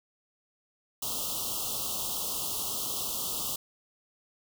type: band-stop noise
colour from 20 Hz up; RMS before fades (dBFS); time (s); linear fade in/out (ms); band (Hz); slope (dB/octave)
white; -33; 1.02-3.56; 5; 1300 to 2800; 96
effects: none